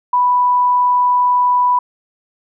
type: tone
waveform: sine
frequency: 987.8 Hz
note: B5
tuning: in tune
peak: -10 dBFS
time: 0.13-1.79 s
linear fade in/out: 5 ms
effects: none